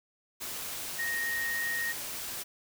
sine tone in noise, 1864.7 Hz, A#6, in tune, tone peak -30 dBFS, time 0.98-1.93 s, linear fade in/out 20 ms, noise white, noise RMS -38 dBFS, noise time 0.4-2.44 s, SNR +5 dB, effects none

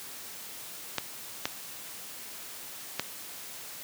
clicks, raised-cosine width 0.2 ms, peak -10 dBFS, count 3, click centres 0.983 / 1.455 / 2.996 s, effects white hiss -43 dBFS RMS until 3.83 s + high-pass 100 Hz 12 dB/octave

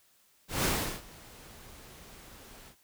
pink noise with ADSR envelope, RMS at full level -27 dBFS, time 0.48-2.76 s, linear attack 160 ms, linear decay 370 ms, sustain -24 dB, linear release 84 ms, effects white hiss -66 dBFS RMS until 2.83 s

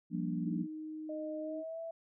sine chord, G minor seventh, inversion third, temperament equal with one note detuned, 174.61 / 196 / 235 / 293.7 Hz, F3 / G3 / Bb3 / D4, 0 / 0 / +14 / 0 cents, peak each -36 / -41 / -38 / -40 dBFS, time 0.1-0.67 s, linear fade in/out 50 ms
sine tone, 311.1 Hz, D#4, in tune, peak -40 dBFS, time 0.43-1.64 s, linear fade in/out 50 ms
sine tone with pitch glide, 616 to 660.2 Hz, D#5 to E5, -17 to +2 cents, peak -39 dBFS, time 1.09-1.91 s, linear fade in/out 5 ms, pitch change +119 cents, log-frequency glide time 1.4-1.8 s
effects none

